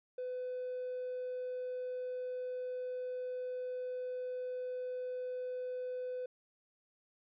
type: tone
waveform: triangle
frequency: 503 Hz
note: B4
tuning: 32 cents sharp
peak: -34 dBFS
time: 0.18-6.26 s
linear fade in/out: 5 ms
effects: tanh soft clip ceiling -33 dBFS + resampled to 11025 Hz